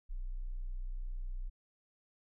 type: tone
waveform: sine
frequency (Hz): 30.87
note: B0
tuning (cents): 0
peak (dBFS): -36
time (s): 0.09-1.5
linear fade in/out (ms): 20
effects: none